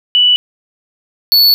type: tone pair in turn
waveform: sine / square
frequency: 2961 / 4436 Hz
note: F#7 / C#8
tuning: +1 / 0 cents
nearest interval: perfect fifth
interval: 699 cents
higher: second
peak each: -6 dBFS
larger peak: neither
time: 0.15-0.36 / 1.32-1.54 s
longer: second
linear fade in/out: 0 ms
effects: none